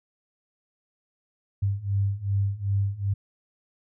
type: beating tone pair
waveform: sine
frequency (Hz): 98 / 100.6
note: G2 / G2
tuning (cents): 0 / +45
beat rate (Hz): 2.6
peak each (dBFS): -27 / -25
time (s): 1.62-3.14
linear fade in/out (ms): 10
effects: none